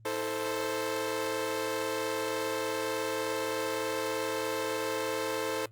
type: chord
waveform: sawtooth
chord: A minor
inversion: second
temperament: equal with one note detuned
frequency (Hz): 322.5 / 440 / 523.3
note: E4 / A4 / C5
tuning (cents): -38 / 0 / 0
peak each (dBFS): -35 / -30 / -30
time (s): 0.05-5.66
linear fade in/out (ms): 5
effects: added 111 Hz sine -52 dBFS peak until 5.71 s + Opus 24 kbps